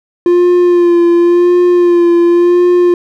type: tone with vibrato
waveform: triangle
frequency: 349.2 Hz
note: F4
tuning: in tune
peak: -3 dBFS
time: 0.26-2.94 s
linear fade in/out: 2 ms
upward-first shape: sine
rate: 0.92 Hz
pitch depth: 29 cents each way
effects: none